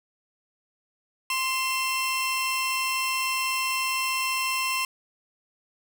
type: tone pair together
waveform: sawtooth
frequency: 1046.5 / 2694 Hz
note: C6 / E7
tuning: 0 / +37 cents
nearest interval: octave + major third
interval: 1637 cents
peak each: -24 dBFS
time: 1.3-4.85 s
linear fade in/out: 2 ms
effects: none